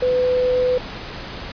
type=tone in noise; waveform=sine; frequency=502 Hz; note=B4; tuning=28 cents sharp; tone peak=-15 dBFS; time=0.02-0.78 s; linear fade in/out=5 ms; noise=pink; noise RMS=-32 dBFS; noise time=0-1.52 s; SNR=+14 dB; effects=resampled to 11025 Hz